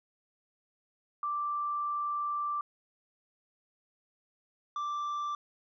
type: tone pair in turn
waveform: sine / triangle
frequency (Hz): 1174.7 / 1174.7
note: D6 / D6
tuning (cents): 0 / 0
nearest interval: unison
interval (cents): 0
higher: neither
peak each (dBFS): -30 / -30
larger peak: neither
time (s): 1.23-2.61 / 4.76-5.35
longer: first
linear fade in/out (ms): 2
effects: resampled to 16000 Hz